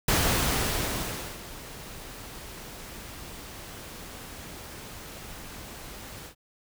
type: noise with ADSR envelope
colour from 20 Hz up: pink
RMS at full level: -23 dBFS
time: 0.08-6.35 s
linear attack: 4 ms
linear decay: 1300 ms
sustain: -19 dB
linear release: 91 ms
effects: none